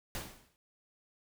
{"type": "noise with exponential decay", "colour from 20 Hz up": "pink", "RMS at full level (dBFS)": -37, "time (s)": [0.15, 0.56], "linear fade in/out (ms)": 0, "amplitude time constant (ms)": 89, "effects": []}